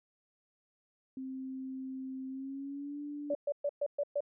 sine tone with pitch glide, 262.8 to 291.6 Hz, C4 to D4, +8 to -12 cents, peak -38 dBFS, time 1.17-3.34 s, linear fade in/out 2 ms, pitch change +180 cents, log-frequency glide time 2.28-3.01 s
sine tone bursts, 576 Hz, D5, 34 cents flat, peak -29 dBFS, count 6, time 3.3-4.206 s, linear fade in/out 5 ms, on 51 ms, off 120 ms
effects none

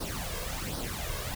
pink noise with flanger, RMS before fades -35 dBFS, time 0-1.35 s, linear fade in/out 10 ms, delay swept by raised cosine 0.2 to 1.9 ms, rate 1.3 Hz, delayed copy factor +0.65, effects none

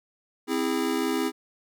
square chord, C augmented, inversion none, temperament just, 261.6 / 327 / 408.8 Hz, C4 / E4 / G#4, 0 / -14 / -27 cents, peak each -29 / -29 / -30 dBFS, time 0.47-1.32 s, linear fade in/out 50 ms, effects none

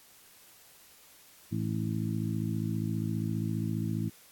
harmonic tone with a mistuned harmonic, 54.9 Hz, A1, 3 cents flat, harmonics 2 / 3 / 4 / 5 / 6, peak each -33 / -34 / -35 / -42 / -39 dBFS, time 1.51-4.1 s, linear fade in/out 20 ms, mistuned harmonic 6, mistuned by -24 cents, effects white hiss -57 dBFS RMS until 4.31 s + AAC 64 kbps

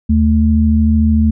sine tone pair together, 77.78 / 220 Hz, D#2 / A3, 0 / 0 cents, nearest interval octave + tritone, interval 1800 cents, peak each -11 dBFS, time 0.09-1.31 s, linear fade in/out 10 ms, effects none

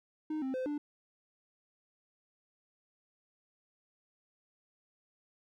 triangle tone with pitch steps, 309.1 / 263.8 / 515 / 294.2 Hz, D#4 / C4 / C5 / D4, -11 / +14 / -28 / +3 cents, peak -31 dBFS, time 0.3-0.78 s, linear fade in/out 5 ms, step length 120 ms, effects none

